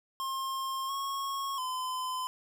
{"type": "tone with pitch steps", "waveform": "square", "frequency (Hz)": [1067, 1095, 1021], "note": ["C6", "C#6", "C6"], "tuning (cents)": [34, -22, -43], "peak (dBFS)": -33, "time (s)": [0.2, 2.27], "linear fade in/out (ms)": 0, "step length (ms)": 690, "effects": []}